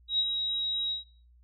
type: tone with ADSR envelope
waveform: sine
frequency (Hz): 3826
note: A#7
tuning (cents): +44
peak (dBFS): -22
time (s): 0.08-1.04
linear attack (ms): 110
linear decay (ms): 52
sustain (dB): -6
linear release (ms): 130
effects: noise-tail reverb RT60 0.4 s tail -18 dB re dry + added 60 Hz sine -56 dBFS peak until 1.43 s